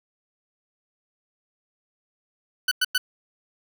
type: tone bursts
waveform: 20% pulse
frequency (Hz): 1494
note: F#6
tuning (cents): +16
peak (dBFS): -14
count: 3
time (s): 2.68-2.98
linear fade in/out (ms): 5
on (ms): 34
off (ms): 99
effects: none